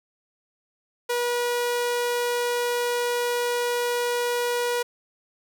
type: tone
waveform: sawtooth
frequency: 483.3 Hz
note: B4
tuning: 38 cents flat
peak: -19 dBFS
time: 1.09-4.83 s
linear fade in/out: 10 ms
effects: none